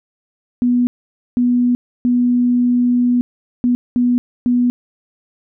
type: tone bursts at uneven times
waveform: sine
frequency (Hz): 244.8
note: B3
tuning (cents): -15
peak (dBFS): -11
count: 6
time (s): 0.62-0.87 / 1.37-1.75 / 2.05-3.21 / 3.64-3.75 / 3.96-4.18 / 4.46-4.7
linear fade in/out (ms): 0
effects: none